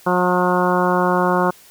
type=harmonic tone; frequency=180 Hz; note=F#3; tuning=47 cents flat; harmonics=1 / 2 / 3 / 4 / 5 / 6 / 7 / 8; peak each=-21 / -21 / -22 / -24 / -22 / -22 / -26 / -26 dBFS; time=0.06-1.51 s; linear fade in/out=10 ms; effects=white hiss -47 dBFS RMS until 1.7 s

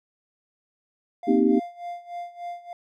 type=tone with tremolo; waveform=triangle; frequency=698.5 Hz; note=F5; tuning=in tune; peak=-28 dBFS; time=1.23-2.73 s; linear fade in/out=2 ms; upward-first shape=sine; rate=3.4 Hz; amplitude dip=85%
type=chord; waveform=sine; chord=C minor seventh; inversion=third; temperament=equal with one note detuned; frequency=235.9 / 261.6 / 311.1 / 392 Hz; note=Bb3 / C4 / Eb4 / G4; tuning=+21 / 0 / 0 / 0 cents; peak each=-22 dBFS; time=1.27-1.6 s; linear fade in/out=20 ms
effects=none

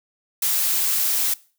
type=noise; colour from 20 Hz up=blue; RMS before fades=-21 dBFS; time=0.42-1.34 s; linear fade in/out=5 ms; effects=noise-tail reverb RT60 0.4 s tail -21 dB re dry

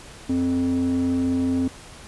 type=tone with band-pass filter; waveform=square; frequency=87.31 Hz; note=F2; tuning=in tune; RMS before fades=-22 dBFS; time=0.29-1.68 s; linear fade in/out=5 ms; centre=280 Hz; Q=4.4; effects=pink hiss -43 dBFS RMS until 2.07 s + resampled to 24000 Hz

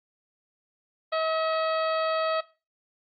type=harmonic tone with a mistuned harmonic; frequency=640 Hz; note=D#5; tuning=49 cents sharp; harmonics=1 / 2 / 3 / 4 / 5 / 6 / 7; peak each=-26 / -29 / -37 / -40 / -41 / -41 / -41 dBFS; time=1.12-2.41 s; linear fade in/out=10 ms; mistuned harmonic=5; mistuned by=+24 cents; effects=noise-tail reverb RT60 0.3 s tail -18 dB re dry + Opus 24 kbps

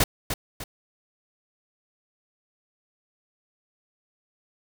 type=noise with echo; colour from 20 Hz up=pink; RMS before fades=-19 dBFS; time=0-0.04 s; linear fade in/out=5 ms; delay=300 ms; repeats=2; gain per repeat=-8 dB; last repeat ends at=0.64 s; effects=none

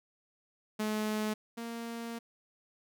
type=tone pair in turn; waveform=sawtooth; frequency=214.2 / 232.1 Hz; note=A3 / A#3; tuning=-46 / -7 cents; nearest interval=minor second; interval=139 cents; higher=second; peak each=-27 / -34 dBFS; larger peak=first; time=0.79-1.34 / 1.57-2.19 s; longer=second; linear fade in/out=10 ms; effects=none

